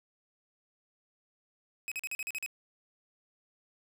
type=tone bursts; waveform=45% pulse; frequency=2540 Hz; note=D#7; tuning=35 cents sharp; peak=-34 dBFS; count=8; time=1.88-2.462 s; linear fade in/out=0 ms; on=36 ms; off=42 ms; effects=none